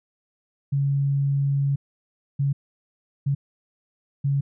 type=tone bursts at uneven times; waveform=sine; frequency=139.6 Hz; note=C#3; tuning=13 cents sharp; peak=-19 dBFS; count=4; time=0.72-1.76 / 2.39-2.53 / 3.26-3.35 / 4.24-4.41 s; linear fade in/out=10 ms; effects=none